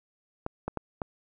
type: clicks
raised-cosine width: 1 ms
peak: -17 dBFS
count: 4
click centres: 0.464 / 0.68 / 0.773 / 1.018 s
effects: none